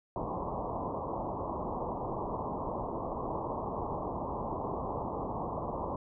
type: low-pass noise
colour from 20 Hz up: white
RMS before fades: -36 dBFS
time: 0.16-5.96 s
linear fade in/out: 2 ms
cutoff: 1100 Hz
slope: 96 dB/octave
effects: none